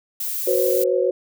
violet noise, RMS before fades -26 dBFS, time 0.2-0.84 s, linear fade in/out 5 ms
sine chord, F# suspended fourth, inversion none, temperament equal with one note detuned, 370 / 493.9 / 540.5 Hz, F#4 / B4 / C#5, 0 / 0 / -44 cents, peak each -21 dBFS, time 0.47-1.11 s, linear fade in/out 5 ms
effects none

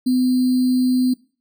sine tone with sample-and-hold, 253.6 Hz, B3, 46 cents sharp, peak -14 dBFS, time 0.06-1.14 s, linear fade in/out 10 ms, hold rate 4410 Hz, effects noise-tail reverb RT60 0.4 s tail -22 dB re dry

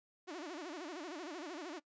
sawtooth tone with vibrato, 328.1 Hz, E4, 8 cents flat, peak -39 dBFS, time 0.27-1.8 s, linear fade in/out 20 ms, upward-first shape sine, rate 13 Hz, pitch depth 230 cents each way, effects noise-tail reverb RT60 0.1 s tail -21 dB re dry + resampled to 16000 Hz

